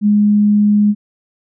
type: tone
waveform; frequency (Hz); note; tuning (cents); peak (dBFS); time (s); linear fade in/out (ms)
sine; 207.7; G#3; 0; -8; 0.01-0.95; 50
effects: none